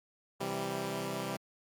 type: chord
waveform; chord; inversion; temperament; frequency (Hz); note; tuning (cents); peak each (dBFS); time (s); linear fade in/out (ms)
10% pulse; C major; none; equal; 130.81 / 164.81 / 196; C3 / E3 / G3; 0 / 0 / 0; -31 / -32 / -29; 0.4-1.37; 10
effects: MP3 96 kbps